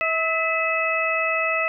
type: harmonic tone with a mistuned harmonic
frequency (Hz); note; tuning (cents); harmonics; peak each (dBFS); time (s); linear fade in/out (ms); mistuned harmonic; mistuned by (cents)
647; E5; -32; 1 / 2 / 3 / 4; -26 / -26 / -26 / -24; 0.01-1.68; 0; 3; +52
effects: none